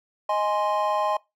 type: chord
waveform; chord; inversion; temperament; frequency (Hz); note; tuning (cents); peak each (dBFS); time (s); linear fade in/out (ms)
triangle; Ab major; second; equal; 622.3 / 830.6 / 1046.5; Eb5 / Ab5 / C6; 0 / 0 / 0; -24; 0.29-1.17; 5
effects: noise-tail reverb RT60 0.2 s tail -21 dB re dry